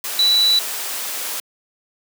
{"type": "tone in noise", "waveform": "sine", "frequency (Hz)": 3951, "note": "B7", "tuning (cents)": 0, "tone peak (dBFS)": -12, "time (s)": [0.19, 0.59], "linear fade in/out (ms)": 2, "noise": "white", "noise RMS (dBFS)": -26, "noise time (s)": [0.04, 1.4], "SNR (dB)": 11, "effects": ["high-pass 400 Hz 12 dB/octave"]}